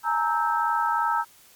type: tone cluster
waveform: sine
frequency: 843 / 926 / 1306 / 1567 Hz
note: G#5 / A#5 / E6 / G6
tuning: +26 / -12 / -17 / -1 cents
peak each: -30 / -24 / -25 / -31 dBFS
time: 0.03-1.25 s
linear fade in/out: 50 ms
effects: white hiss -54 dBFS RMS until 1.55 s + MP3 96 kbps